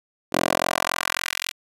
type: tone with high-pass filter sweep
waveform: 10% pulse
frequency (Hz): 43.65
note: F1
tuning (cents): 0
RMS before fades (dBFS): -24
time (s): 0.32-1.52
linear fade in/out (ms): 20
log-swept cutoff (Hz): 360 to 2800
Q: 1.3
effects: resampled to 32000 Hz